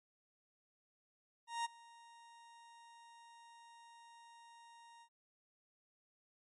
40% pulse tone with ADSR envelope, 932.3 Hz, A#5, in tune, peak -34 dBFS, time 1.47-5.09 s, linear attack 180 ms, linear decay 18 ms, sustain -23 dB, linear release 72 ms, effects MP3 48 kbps

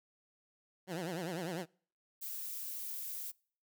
15% pulse tone with vibrato, 173.3 Hz, F3, 13 cents flat, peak -31 dBFS, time 0.87-1.66 s, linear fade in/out 50 ms, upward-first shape triangle, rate 10 Hz, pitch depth 200 cents each way
violet noise, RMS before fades -42 dBFS, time 2.21-3.32 s, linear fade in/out 20 ms
effects noise-tail reverb RT60 0.5 s tail -26 dB re dry

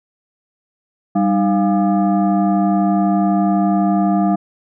sine tone with frequency modulation, 196 Hz, G3, in tune, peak -12 dBFS, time 1.15-4.36 s, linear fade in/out 10 ms, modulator 504 Hz, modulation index 1.1, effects none

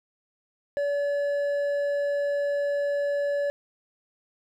sine tone with hard clipping, 572 Hz, D5, 46 cents flat, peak -25 dBFS, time 0.77-3.5 s, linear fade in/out 0 ms, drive 5 dB, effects none

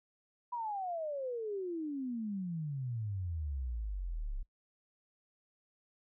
sine exponential sweep, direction down, 987.8 to 31.8 Hz, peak -35 dBFS, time 0.52-4.43 s, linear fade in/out 10 ms, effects noise-tail reverb RT60 0.1 s tail -21 dB re dry

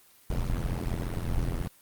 brown noise with amplitude modulation, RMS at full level -25 dBFS, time 0.3-1.68 s, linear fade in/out 5 ms, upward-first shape sine, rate 86.2 Hz, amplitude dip 95%, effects white hiss -58 dBFS RMS until 1.81 s + Opus 24 kbps

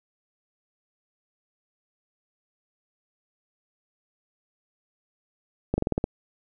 slowing click train, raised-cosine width 2 ms, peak -10 dBFS, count 7, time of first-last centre 5.74-6.041 s, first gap 40 ms, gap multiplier 1.09, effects none

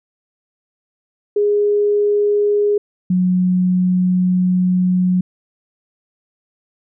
sine tone pair in turn, 412.8 / 182.24 Hz, G#4 / F#3, -10 / -26 cents, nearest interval octave + major second, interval 1416 cents, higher first, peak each -12 dBFS, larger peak neither, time 1.36-2.78 / 3.1-5.21 s, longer second, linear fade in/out 5 ms, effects none

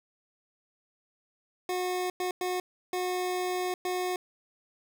25% pulse tone bursts at uneven times, 363.8 Hz, F#4, 29 cents flat, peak -25 dBFS, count 5, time 1.69-2.1 / 2.2-2.31 / 2.41-2.6 / 2.93-3.74 / 3.85-4.16 s, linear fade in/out 2 ms, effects none

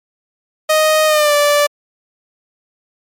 sawtooth tone with pitch glide, 622.3 to 584 Hz, D#5 to D5, 0 to -10 cents, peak -6 dBFS, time 0.69-1.67 s, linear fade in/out 10 ms, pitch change -110 cents, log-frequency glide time 1.06-1.34 s, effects MP3 96 kbps

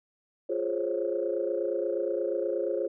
sine chord, Db major seventh, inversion first, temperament equal with one note detuned, 349.2 / 415.3 / 526 / 554.4 Hz, F4 / Ab4 / C5 / Db5, 0 / 0 / +9 / 0 cents, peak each -32 / -32 / -31 / -33 dBFS, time 0.49-2.88 s, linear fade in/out 10 ms, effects tanh soft clip ceiling -16 dBFS

